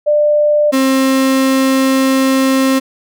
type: tone pair in turn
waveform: sine / 35% pulse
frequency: 595 / 265.8 Hz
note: D5 / C4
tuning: +22 / +27 cents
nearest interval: octave + major second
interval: 1395 cents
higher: first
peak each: -8 dBFS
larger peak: neither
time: 0.06-0.72 / 0.72-2.8 s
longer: second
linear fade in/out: 20 ms
effects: none